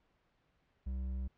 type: tone with hard clipping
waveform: sine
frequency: 64.5 Hz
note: C2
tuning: 24 cents flat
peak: -37 dBFS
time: 0.86-1.28 s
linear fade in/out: 10 ms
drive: 6 dB
effects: pink hiss -75 dBFS RMS until 1.37 s + low-pass 3000 Hz 12 dB/octave